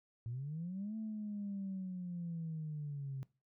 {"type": "linear two-way sweep", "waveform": "sine", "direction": "up then down", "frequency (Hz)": [111.8, 221.3, 132.2], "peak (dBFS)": -38, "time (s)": [0.26, 3.23], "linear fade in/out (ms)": 0, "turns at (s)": 0.96, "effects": ["noise-tail reverb RT60 0.3 s tail -21 dB re dry", "tanh soft clip ceiling -34 dBFS"]}